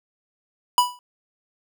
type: tone with exponential decay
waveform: square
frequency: 984 Hz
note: B5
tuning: 7 cents flat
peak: -11 dBFS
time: 0.78-0.99 s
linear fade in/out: 1 ms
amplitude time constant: 45 ms
effects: none